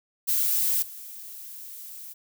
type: noise with level steps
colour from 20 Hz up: violet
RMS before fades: -24 / -41 dBFS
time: 0.27-2.14 s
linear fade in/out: 20 ms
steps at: 0.82 s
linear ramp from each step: 5 ms
effects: none